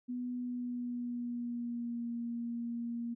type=tone with pitch glide; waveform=sine; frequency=246.9 to 235.3 Hz; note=B3 to A#3; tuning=0 to +16 cents; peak=-35 dBFS; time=0.08-3.15 s; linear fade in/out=20 ms; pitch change=-84 cents; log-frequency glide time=0.36-2.09 s; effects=none